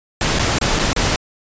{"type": "noise with dropouts", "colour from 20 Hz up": "pink", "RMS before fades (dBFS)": -17, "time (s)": [0.21, 1.16], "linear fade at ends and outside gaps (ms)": 1, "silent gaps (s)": [[0.388, 0.394], [0.586, 0.613], [0.79, 0.794], [0.931, 0.963]], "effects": ["resampled to 16000 Hz"]}